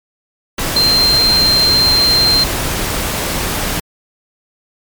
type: tone in noise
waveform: sine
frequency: 4157 Hz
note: C8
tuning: 12 cents flat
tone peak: -9 dBFS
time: 0.76-2.44 s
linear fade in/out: 5 ms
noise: pink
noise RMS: -18 dBFS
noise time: 0.58-3.8 s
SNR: +6 dB
effects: MP3 96 kbps